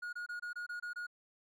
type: tone bursts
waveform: triangle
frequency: 1441 Hz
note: F#6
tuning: 46 cents flat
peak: -37 dBFS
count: 8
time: 0.02-1.068 s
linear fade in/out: 10 ms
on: 110 ms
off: 24 ms
effects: none